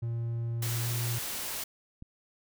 triangle tone with pitch glide, 116.54 to 118.58 Hz, A#2 to A#2, 0 to +30 cents, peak -28 dBFS, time 0.02-1.19 s, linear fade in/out 10 ms, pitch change +30 cents, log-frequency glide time 0.6-0.95 s
white noise, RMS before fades -36 dBFS, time 0.62-1.64 s, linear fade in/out 5 ms
click, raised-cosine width 5 ms, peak -32 dBFS, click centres 2.024 s
effects none

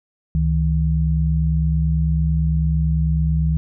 sine tone pair together, 69.41 / 158.4 Hz, C#2 / D#3, +3 / +31 cents, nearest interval octave + major second, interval 1428 cents, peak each -18 dBFS, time 0.35-3.57 s, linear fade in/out 0 ms, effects none

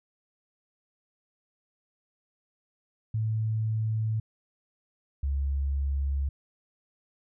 sine tone pair in turn, 110 / 69.3 Hz, A2 / C#2, 0 / 0 cents, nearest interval minor sixth, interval 800 cents, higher first, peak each -25 dBFS, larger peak neither, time 3.14-4.2 / 5.23-6.29 s, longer neither, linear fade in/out 5 ms, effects none

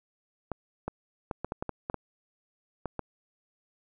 clicks, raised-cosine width 1 ms, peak -18 dBFS, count 11, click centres 0.517 / 0.88 / 1.312 / 1.446 / 1.521 / 1.625 / 1.693 / 1.899 / 1.943 / 2.857 / 2.993 s, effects none

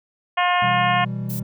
harmonic tone, 356.5 Hz, F4, 36 cents sharp, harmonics 2 / 3 / 4 / 5 / 6 / 7 / 8 / 9, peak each -20 / -21 / -29 / -25 / -28 / -30 / -29 / -35 dBFS, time 0.37-1.05 s, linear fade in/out 10 ms
triangle chord, E minor, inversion second, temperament equal with one note detuned, 124.4 / 164.81 / 196 Hz, B2 / E3 / G3, +13 / 0 / 0 cents, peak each -25 / -30 / -27 dBFS, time 0.62-1.43 s, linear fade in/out 5 ms
violet noise, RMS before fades -33 dBFS, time 1.29-1.4 s, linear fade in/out 10 ms
effects none

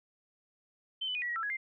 sine tone with pitch steps, 3085 / 3000 / 2469 / 1937 / 1904 / 1335 / 1670 / 2102 Hz, G7 / F#7 / D#7 / B6 / A#6 / E6 / G#6 / C7, -28 / +23 / -14 / -34 / +36 / +22 / +9 / +7 cents, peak -32 dBFS, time 1.01-1.57 s, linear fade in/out 10 ms, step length 70 ms, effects none

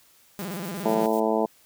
sawtooth tone with vibrato, 185 Hz, F#3, in tune, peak -27 dBFS, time 0.39-1.06 s, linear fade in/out 0 ms, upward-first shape square, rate 17 Hz, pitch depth 160 cents each way
blue noise with tremolo, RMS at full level -42 dBFS, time 0.39-1.2 s, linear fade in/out 0 ms, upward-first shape square, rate 8.1 Hz, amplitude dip 45%
harmonic tone, 110 Hz, A2, in tune, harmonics 2 / 3 / 4 / 5 / 6 / 7 / 8 / 9, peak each -28 / -29 / -26 / -30 / -27 / -32 / -30 / -35 dBFS, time 0.85-1.46 s, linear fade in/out 5 ms
effects white hiss -58 dBFS RMS until 1.65 s

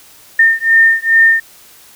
sine beating tone pair, 1814 / 1816.4 Hz, A#6 / A#6, -48 / -45 cents, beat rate 2.4 Hz, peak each -10 dBFS, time 0.39-1.4 s, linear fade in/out 5 ms, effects white hiss -42 dBFS RMS until 1.95 s

